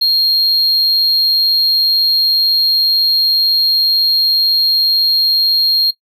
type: tone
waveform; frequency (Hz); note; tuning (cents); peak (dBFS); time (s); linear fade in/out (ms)
triangle; 4234; C8; +20; -7; 0.01-5.91; 10
effects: noise-tail reverb RT60 0.1 s tail -21 dB re dry + tanh soft clip ceiling -4 dBFS